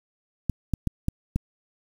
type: clicks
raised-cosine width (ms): 5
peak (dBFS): -11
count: 5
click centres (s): 0.497 / 0.737 / 0.873 / 1.084 / 1.36
effects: 7-bit